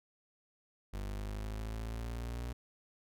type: exponential sweep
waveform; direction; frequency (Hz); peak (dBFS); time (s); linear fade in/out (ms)
35% pulse; up; 49 to 61; -36; 0.93-2.53; 10
effects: none